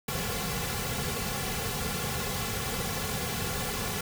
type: noise with comb filter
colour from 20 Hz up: pink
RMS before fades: -32 dBFS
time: 0.08-4.01 s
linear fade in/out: 5 ms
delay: 3.2 ms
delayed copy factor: -1
effects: none